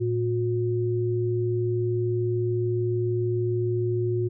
sine tone pair together, 113.39 / 360 Hz, A#2 / F#4, -47 / -47 cents, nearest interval octave + minor sixth, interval 2000 cents, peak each -25 dBFS, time 0-4.29 s, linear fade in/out 20 ms, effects none

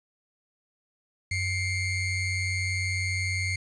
square ring-modulated tone, 1103 Hz, C#6, 9 cents flat, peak -24 dBFS, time 1.31-3.56 s, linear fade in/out 5 ms, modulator 1010 Hz, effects resampled to 22050 Hz + 9-bit

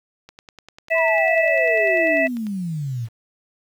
click train, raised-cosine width 0.2 ms, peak -24 dBFS, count 23, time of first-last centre 0.29-2.468 s, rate 10.1 Hz
harmonic tone, 654 Hz, E5, 14 cents flat, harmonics 1 / 3 / 4, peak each -18 / -20 / -24 dBFS, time 0.9-2.28 s, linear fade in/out 20 ms
sine exponential sweep, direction down, 1046.5 to 109.8 Hz, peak -23 dBFS, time 0.94-3.09 s, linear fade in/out 50 ms
effects 8-bit

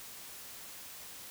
silence, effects white hiss -48 dBFS RMS until 1.3 s

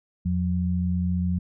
sine tone pair together, 84.7 / 179.47 Hz, E2 / F3, +48 / +47 cents, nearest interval octave + minor second, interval 1299 cents, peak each -25 / -24 dBFS, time 0.25-1.39 s, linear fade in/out 10 ms, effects none

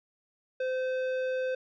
triangle tone with tanh clipping, 515 Hz, C5, 28 cents flat, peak -30 dBFS, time 0.6-1.55 s, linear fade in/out 5 ms, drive 16 dB, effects none

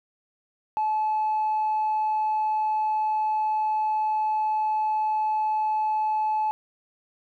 triangle tone with tanh clipping, 862 Hz, A5, 36 cents flat, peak -22 dBFS, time 0.77-6.51 s, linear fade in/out 0 ms, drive 5 dB, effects none

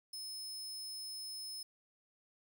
sawtooth tone, 5200 Hz, E8, 24 cents flat, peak -40 dBFS, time 0.13-1.63 s, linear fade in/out 5 ms, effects 12-bit

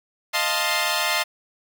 10% pulse chord, F dominant seventh, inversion third, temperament equal, 622.3 / 698.5 / 880 / 1046.5 Hz, Eb5 / F5 / A5 / C6, 0 / 0 / 0 / 0 cents, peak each -18 dBFS, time 0.33-1.24 s, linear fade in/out 20 ms, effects none

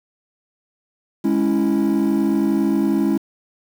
triangle chord, C# minor, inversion second, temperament equal, 207.7 / 277.2 / 329.6 Hz, G#3 / C#4 / E4, 0 / 0 / 0 cents, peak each -17 dBFS, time 1.24-3.18 s, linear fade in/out 10 ms, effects tanh soft clip ceiling -9 dBFS + 7-bit

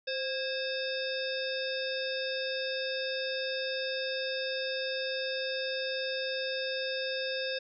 harmonic tone with a mistuned harmonic, 523.3 Hz, C5, in tune, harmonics 1 / 3 / 5 / 7 / 9 / 10, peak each -34 / -39 / -40 / -39 / -44 / -41 dBFS, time 0.07-7.59 s, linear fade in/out 10 ms, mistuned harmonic 3, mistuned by +68 cents, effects none

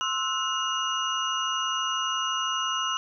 sine tone cluster, 1052 / 1313 / 1465 / 2858 / 5970 Hz, C6 / E6 / F#6 / F7 / F#8, +9 / -7 / -18 / +39 / +15 cents, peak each -32 / -30 / -38 / -29 / -36 dBFS, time 0.01-2.97 s, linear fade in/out 0 ms, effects none

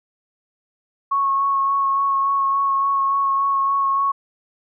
sine tone with vibrato, 1100 Hz, C#6, 14 cents flat, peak -16 dBFS, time 1.11-4.12 s, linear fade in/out 10 ms, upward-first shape sine, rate 3.5 Hz, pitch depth 14 cents each way, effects none

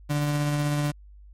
35% pulse tone with tremolo, 146.8 Hz, D3, in tune, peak -20 dBFS, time 0.09-0.92 s, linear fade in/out 20 ms, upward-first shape triangle, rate 16 Hz, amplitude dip 25%, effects added 50 Hz sine -45 dBFS peak until 1.33 s + MP3 64 kbps

